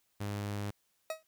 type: tone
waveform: sawtooth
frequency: 102.3 Hz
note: G#2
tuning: 26 cents flat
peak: -31 dBFS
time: 0.2-0.71 s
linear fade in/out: 10 ms
type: tone with exponential decay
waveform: 40% pulse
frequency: 636 Hz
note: D#5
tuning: 38 cents sharp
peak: -30 dBFS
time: 1.1-1.23 s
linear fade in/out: 2 ms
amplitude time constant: 28 ms
effects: white hiss -75 dBFS RMS until 1.27 s